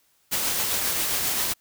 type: noise with tremolo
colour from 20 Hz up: white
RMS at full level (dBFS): -24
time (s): 0.31-1.54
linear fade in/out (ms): 20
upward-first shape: triangle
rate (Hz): 7.5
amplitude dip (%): 30
effects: white hiss -65 dBFS RMS until 1.6 s